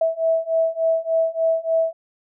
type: beating tone pair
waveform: sine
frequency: 651 / 654.4 Hz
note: E5 / E5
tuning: -22 / -13 cents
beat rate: 3.4 Hz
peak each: -21 / -20 dBFS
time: 0.01-1.93 s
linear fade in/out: 5 ms
effects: none